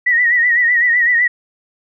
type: tone with vibrato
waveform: sine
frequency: 1919 Hz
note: A#6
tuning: 50 cents sharp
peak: -10 dBFS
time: 0.06-1.28 s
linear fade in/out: 10 ms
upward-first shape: sine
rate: 7.9 Hz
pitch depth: 67 cents each way
effects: none